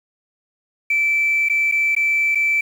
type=tone with dropouts; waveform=sine; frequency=2325 Hz; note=D7; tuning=18 cents flat; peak=-14 dBFS; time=0.9-2.61 s; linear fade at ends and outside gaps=5 ms; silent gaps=1.487-1.497 / 1.715-1.721 / 1.951-1.964 / 2.349-2.354 s; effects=tanh soft clip ceiling -10 dBFS + 7-bit